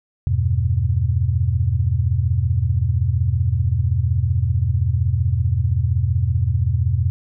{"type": "chord", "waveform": "sine", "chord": "E minor", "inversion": "none", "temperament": "equal", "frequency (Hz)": [82.41, 98, 123.47], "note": ["E2", "G2", "B2"], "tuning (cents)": [0, 0, 0], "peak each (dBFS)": -20, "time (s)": [0.27, 7.1], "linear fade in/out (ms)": 0, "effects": []}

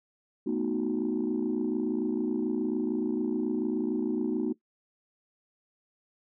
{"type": "chord", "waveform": "sine", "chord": "B dominant seventh", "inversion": "third", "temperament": "equal", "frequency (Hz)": [220, 246.9, 311.1, 370], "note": ["A3", "B3", "D#4", "F#4"], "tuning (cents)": [0, 0, 0, 0], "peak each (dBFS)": [-32, -31, -30, -31], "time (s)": [0.46, 4.53], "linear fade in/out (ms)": 10, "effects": ["noise-tail reverb RT60 0.1 s tail -18 dB re dry", "tanh soft clip ceiling -20 dBFS"]}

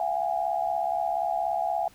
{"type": "tone cluster", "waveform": "sine", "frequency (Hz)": [678, 742, 819], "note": ["E5", "F#5", "G#5"], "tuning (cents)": [49, 5, -24], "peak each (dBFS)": -29, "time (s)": [0, 1.88], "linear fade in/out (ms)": 2, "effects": ["pink hiss -56 dBFS RMS until 1.94 s"]}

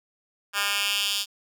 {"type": "tone with high-pass filter sweep", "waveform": "10% pulse", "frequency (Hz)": 202.2, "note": "G#3", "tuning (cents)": -46, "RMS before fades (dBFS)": -26, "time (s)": [0.53, 1.26], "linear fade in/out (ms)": 50, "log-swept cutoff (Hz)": [1700, 3900], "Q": 2.2, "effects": []}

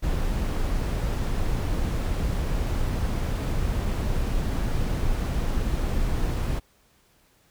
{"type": "noise", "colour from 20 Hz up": "brown", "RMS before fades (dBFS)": -25, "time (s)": [0.02, 6.6], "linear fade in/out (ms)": 20, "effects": ["pink hiss -62 dBFS RMS until 7.5 s"]}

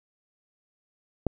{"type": "click", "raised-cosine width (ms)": 2, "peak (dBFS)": -11, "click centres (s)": 1.267, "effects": []}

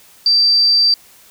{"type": "tone", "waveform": "sine", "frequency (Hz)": 4676, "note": "D8", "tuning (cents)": -8, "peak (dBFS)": -9, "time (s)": [0.26, 0.94], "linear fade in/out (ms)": 2, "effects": ["white hiss -46 dBFS RMS until 1.3 s"]}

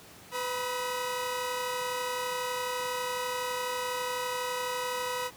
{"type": "tone cluster", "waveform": "sawtooth", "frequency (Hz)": [501, 970, 1270], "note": ["B4", "B5", "D#6"], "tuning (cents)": [25, -31, 35], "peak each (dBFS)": [-30, -31, -36], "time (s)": [0.31, 5.31], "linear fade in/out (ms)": 50, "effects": ["pink hiss -51 dBFS RMS until 5.36 s", "high-pass 100 Hz 12 dB/octave"]}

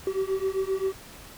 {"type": "beating tone pair", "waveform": "triangle", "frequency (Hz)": [380, 387.6], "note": ["F#4", "G4"], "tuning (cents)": [46, -20], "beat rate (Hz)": 7.6, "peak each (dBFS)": -26, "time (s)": [0.07, 0.93], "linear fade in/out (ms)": 2, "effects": ["pink hiss -46 dBFS RMS until 1.37 s"]}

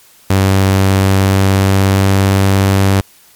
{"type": "tone with pitch glide", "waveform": "sawtooth", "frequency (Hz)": [96.4, 97.3], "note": ["G2", "G2"], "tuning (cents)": [-28, -12], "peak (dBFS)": -4, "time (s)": [0.3, 3.01], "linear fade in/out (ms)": 5, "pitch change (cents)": 16, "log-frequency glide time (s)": [0.82, 2.22], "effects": ["white hiss -45 dBFS RMS until 3.35 s", "MP3 96 kbps"]}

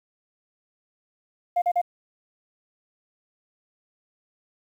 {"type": "tone bursts", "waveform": "sine", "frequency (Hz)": 705, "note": "F5", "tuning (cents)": 16, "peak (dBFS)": -17, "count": 3, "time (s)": [1.56, 1.816], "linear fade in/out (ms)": 10, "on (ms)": 60, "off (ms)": 38, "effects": ["tanh soft clip ceiling -16 dBFS", "9-bit"]}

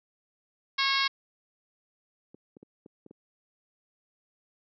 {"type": "harmonic tone", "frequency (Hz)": 546, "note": "C#5", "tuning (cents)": -26, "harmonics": [2, 3, 4, 5, 6, 7, 8, 9, 10], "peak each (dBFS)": [-30, -33, -30, -36, -33, -32, -33, -35, -39], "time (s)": [0.78, 1.08], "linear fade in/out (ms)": 10}
{"type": "clicks", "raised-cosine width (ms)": 3, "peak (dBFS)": -30, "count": 6, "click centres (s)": [2.345, 2.568, 2.629, 2.861, 3.063, 3.11]}
{"effects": ["high-pass 300 Hz 12 dB/octave"]}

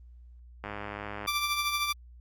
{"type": "click train", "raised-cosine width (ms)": 0.5, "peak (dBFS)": -22, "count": 65, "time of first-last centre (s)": [0.64, 1.261], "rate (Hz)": 103}
{"type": "tone with tremolo", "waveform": "15% pulse", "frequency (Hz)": 1174.7, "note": "D6", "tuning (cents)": 0, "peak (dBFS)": -19, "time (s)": [1.27, 1.93], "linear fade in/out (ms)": 10, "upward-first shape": "triangle", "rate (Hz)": 13, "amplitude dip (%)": 55}
{"effects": ["added 60 Hz sine -48 dBFS peak until 2.2 s", "Opus 32 kbps"]}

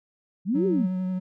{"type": "linear two-way sweep", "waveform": "sine", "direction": "up then down", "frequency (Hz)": [163.7, 402.8, 163.7], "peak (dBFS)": -21, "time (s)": [0.45, 0.88], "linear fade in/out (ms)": 50, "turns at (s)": 0.66}
{"type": "tone with vibrato", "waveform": "triangle", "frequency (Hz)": 185, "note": "F#3", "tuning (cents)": 0, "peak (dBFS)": -23, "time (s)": [0.54, 1.2], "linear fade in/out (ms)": 20, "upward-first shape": "sine", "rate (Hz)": 11, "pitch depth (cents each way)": 15}
{"effects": []}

